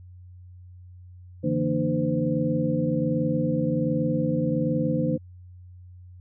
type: tone cluster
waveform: sine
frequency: 145.7 / 167 / 233 / 302.2 / 512 Hz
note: D3 / E3 / A#3 / D4 / C5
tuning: -13 / +23 / -1 / +50 / -38 cents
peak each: -28 dBFS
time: 1.43-5.18 s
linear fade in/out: 20 ms
effects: added 90 Hz sine -43 dBFS peak until 6.2 s